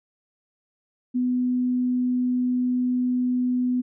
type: tone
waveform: sine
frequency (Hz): 249.6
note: B3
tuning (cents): +19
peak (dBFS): -20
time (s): 1.14-3.82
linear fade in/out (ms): 20
effects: none